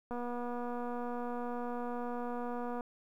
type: click train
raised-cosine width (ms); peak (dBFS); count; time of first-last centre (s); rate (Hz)
1; -27; 654; 0.11-2.808; 242
effects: 11-bit